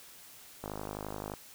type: click train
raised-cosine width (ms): 1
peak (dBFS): -24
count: 37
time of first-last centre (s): 0.64-1.338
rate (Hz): 51.6
effects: white hiss -53 dBFS RMS until 1.54 s